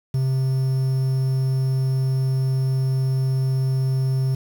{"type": "tone with quantisation", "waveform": "triangle", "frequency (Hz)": 131.9, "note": "C3", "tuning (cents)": 14, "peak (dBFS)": -16, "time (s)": [0.14, 4.35], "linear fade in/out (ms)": 5, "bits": 7, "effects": []}